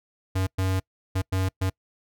square tone bursts at uneven times, 94.3 Hz, F#2, 33 cents sharp, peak -23 dBFS, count 5, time 0.35-0.47 / 0.58-0.8 / 1.15-1.22 / 1.32-1.49 / 1.61-1.7 s, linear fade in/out 10 ms, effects noise-tail reverb RT60 0.1 s tail -26 dB re dry

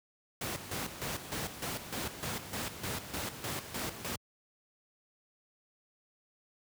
pink noise with tremolo, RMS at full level -36 dBFS, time 0.41-4.16 s, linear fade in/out 5 ms, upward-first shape square, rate 3.3 Hz, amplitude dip 65%, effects high-pass 80 Hz 12 dB/octave

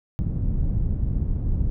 pink low-pass noise, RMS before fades -23 dBFS, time 0.19-1.7 s, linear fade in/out 0 ms, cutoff 130 Hz, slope 12 dB/octave, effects none

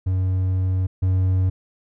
triangle tone pair in turn, 93.2 / 93.2 Hz, F#2 / F#2, +13 / +13 cents, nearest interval unison, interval 0 cents, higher neither, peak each -16 / -14 dBFS, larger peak second, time 0.06-0.87 / 1.02-1.5 s, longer first, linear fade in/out 10 ms, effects none

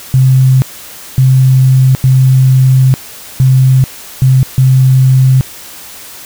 sine tone bursts at uneven times, 130.81 Hz, C3, in tune, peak -3 dBFS, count 6, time 0.14-0.62 / 1.18-1.95 / 2.04-2.94 / 3.4-3.84 / 4.22-4.43 / 4.58-5.41 s, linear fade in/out 0 ms, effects white hiss -30 dBFS RMS until 6.25 s

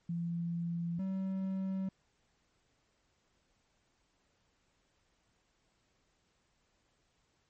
sine / triangle tone pair in turn, 170 / 190.82 Hz, F3 / G3, -46 / -46 cents, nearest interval major second, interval 200 cents, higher second, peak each -33 / -31 dBFS, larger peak second, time 0.09-0.99 / 0.99-1.89 s, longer neither, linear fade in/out 5 ms, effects pink hiss -75 dBFS RMS until 7.49 s + MP3 32 kbps

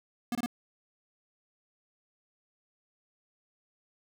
square tone bursts, 239.8 Hz, A#3, 49 cents sharp, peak -30 dBFS, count 3, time 0.32-0.461 s, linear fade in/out 2 ms, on 31 ms, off 24 ms, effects none

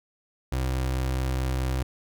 30% pulse tone, 64.7 Hz, C2, 19 cents flat, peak -22 dBFS, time 0.52-1.83 s, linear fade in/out 5 ms, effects none

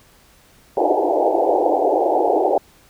white band-pass noise, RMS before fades -17 dBFS, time 0.77-2.58 s, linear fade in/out 2 ms, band 300 to 850 Hz, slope 96 dB/octave, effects pink hiss -52 dBFS RMS until 2.89 s

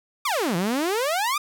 sawtooth exponential two-way sweep, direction down then up, 1244.5 to 163.6 to 1244.5 Hz, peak -18 dBFS, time 0.25-1.38 s, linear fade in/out 5 ms, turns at 0.56 s, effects none

